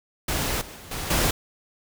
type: noise with level steps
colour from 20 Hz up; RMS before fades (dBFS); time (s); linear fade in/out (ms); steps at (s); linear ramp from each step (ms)
pink; -26 / -41 / -43 / -31 / -22; 0.28-1.31; 5; 0.61 / 0.76 / 0.91 / 1.1; 5
effects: none